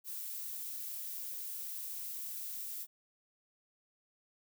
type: noise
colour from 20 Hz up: violet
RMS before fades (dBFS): -42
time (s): 0.04-2.87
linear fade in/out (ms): 50
effects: none